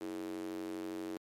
square tone with high-pass filter, 46.25 Hz, F#1, in tune, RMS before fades -41 dBFS, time 0.01-1.17 s, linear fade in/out 0 ms, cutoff 340 Hz, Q 5.8, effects MP3 64 kbps

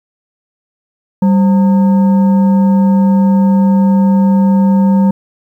sine tone with frequency modulation, 194.4 Hz, G3, 14 cents flat, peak -6 dBFS, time 1.22-5.11 s, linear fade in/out 5 ms, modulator 718 Hz, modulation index 0.35, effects 8-bit

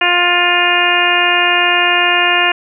harmonic tone, 352.5 Hz, F4, 16 cents sharp, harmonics 1 / 2 / 3 / 4 / 5 / 6 / 7 / 8, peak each -22 / -18 / -19 / -20 / -16 / -22 / -16 / -16 dBFS, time 0.01-2.52 s, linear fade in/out 5 ms, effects none

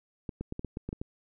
clicks, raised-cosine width 3 ms, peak -22 dBFS, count 9, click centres 0.292 / 0.41 / 0.524 / 0.594 / 0.647 / 0.771 / 0.89 / 0.929 / 1.015 s, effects none

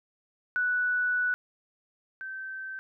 sine tone pair in turn, 1480 / 1547.6 Hz, F#6 / G6, 0 / -23 cents, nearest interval minor second, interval 77 cents, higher second, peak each -24 / -35 dBFS, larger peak first, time 0.56-1.34 / 2.21-2.79 s, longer first, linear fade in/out 0 ms, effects none

